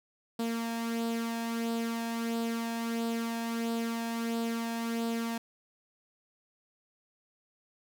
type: tone with flanger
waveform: sawtooth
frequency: 230.4 Hz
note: A#3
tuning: 20 cents flat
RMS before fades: -33 dBFS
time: 0.39-5.38 s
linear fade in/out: 5 ms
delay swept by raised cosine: 0.23 to 1.2 ms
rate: 1.5 Hz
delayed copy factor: +0.5
effects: none